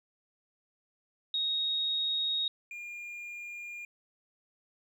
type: tone pair in turn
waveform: sine / triangle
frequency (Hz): 3755 / 2413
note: A#7 / D7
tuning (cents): +12 / +46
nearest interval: minor sixth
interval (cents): 766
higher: first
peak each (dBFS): -28 / -38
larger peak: first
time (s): 1.34-2.48 / 2.71-3.85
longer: neither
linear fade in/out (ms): 2
effects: none